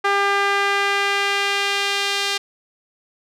sawtooth tone with band-pass filter sweep, 400 Hz, G4, 35 cents sharp, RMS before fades -20 dBFS, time 0.04-2.38 s, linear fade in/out 10 ms, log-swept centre 1400 to 3800 Hz, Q 1.2, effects none

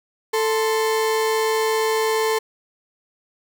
35% pulse tone pair together, 441.4 / 1046.5 Hz, A4 / C6, +5 / 0 cents, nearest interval octave + minor third, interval 1495 cents, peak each -17 / -25 dBFS, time 0.33-2.39 s, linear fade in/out 10 ms, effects none

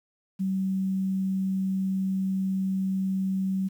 sine tone with quantisation, 190.8 Hz, G3, 47 cents flat, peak -24 dBFS, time 0.39-3.69 s, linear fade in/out 20 ms, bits 9, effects none

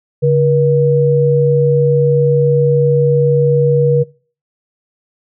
sine tone pair together, 142.6 / 479.6 Hz, C#3 / A#4, +49 / +49 cents, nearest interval octave + major sixth, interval 2100 cents, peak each -11 dBFS, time 0.22-4.04 s, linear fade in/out 20 ms, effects noise-tail reverb RT60 0.4 s tail -23 dB re dry

